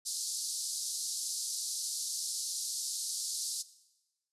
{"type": "band-pass noise", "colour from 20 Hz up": "pink", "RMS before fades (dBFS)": -37, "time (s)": [0.05, 3.63], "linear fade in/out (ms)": 20, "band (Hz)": [4300, 11000], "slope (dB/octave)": 48, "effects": ["noise-tail reverb RT60 1.0 s tail -17 dB re dry", "resampled to 32000 Hz"]}